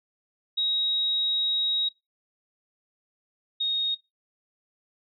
sine tone pair in turn, 3800 / 3730 Hz, A#7 / A#7, +33 / 0 cents, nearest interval unison, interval 33 cents, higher first, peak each -23 dBFS, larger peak neither, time 0.57-1.89 / 3.6-3.95 s, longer first, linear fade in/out 10 ms, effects noise-tail reverb RT60 0.2 s tail -21 dB re dry

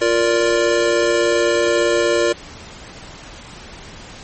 square chord, Bb major, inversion second, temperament just, 349.6 / 466.2 / 582.7 Hz, F4 / Bb4 / D5, +2 / 0 / -14 cents, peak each -19 dBFS, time 0.01-2.33 s, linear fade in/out 10 ms, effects pink hiss -37 dBFS RMS until 4.23 s + MP3 32 kbps

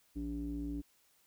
square tone with low-pass filter, 57.5 Hz, A#1, 23 cents flat, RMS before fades -39 dBFS, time 0.15-0.82 s, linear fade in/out 20 ms, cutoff 300 Hz, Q 9.4, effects white hiss -70 dBFS RMS until 1.26 s

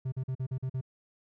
triangle tone bursts, 130 Hz, C3, 11 cents flat, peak -28 dBFS, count 7, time 0.05-0.812 s, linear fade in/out 10 ms, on 72 ms, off 43 ms, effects none

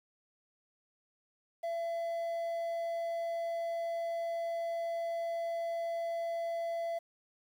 triangle tone with quantisation, 673 Hz, E5, 36 cents sharp, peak -31 dBFS, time 1.63-6.99 s, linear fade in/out 10 ms, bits 10, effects none

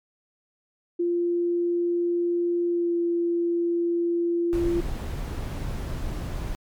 sine tone with pitch glide, 346.6 to 342.6 Hz, F4 to F4, -13 to -33 cents, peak -21 dBFS, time 0.99-4.81 s, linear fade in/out 10 ms, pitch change -20 cents, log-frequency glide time 2.67-2.96 s
brown noise, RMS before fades -30 dBFS, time 4.53-6.55 s, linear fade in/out 0 ms
effects MP3 96 kbps

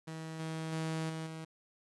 sawtooth tone with level steps, 160.2 Hz, E3, 49 cents flat, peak -37 / -33 / -30 / -34 / -38 dBFS, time 0.07-1.45 s, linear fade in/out 10 ms, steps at 0.39 / 0.72 / 1.09 / 1.26 s, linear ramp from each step 10 ms, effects resampled to 24000 Hz + 10-bit

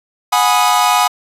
45% pulse chord, G# minor seventh, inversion third, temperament equal with one note detuned, 729 / 830.6 / 987.8 / 1244.5 Hz, F#5 / G#5 / B5 / D#6, -26 / 0 / 0 / 0 cents, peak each -16 dBFS, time 0.32-1.08 s, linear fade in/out 10 ms, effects resampled to 32000 Hz

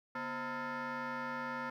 sine tone with frequency modulation, 242.7 Hz, B3, 30 cents flat, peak -34 dBFS, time 0.15-1.7 s, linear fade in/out 5 ms, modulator 384 Hz, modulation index 4.1, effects tanh soft clip ceiling -36 dBFS + 12-bit

